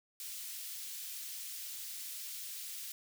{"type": "high-pass noise", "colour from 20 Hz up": "white", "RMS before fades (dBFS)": -44, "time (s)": [0.2, 2.92], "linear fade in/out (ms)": 2, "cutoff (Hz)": 2900, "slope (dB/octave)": 12, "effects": []}